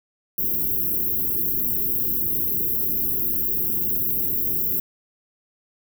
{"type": "band-stop noise", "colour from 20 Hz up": "white", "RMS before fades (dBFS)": -23, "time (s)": [0.38, 4.8], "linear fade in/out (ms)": 2, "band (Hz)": [430, 12000], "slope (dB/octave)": 96, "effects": []}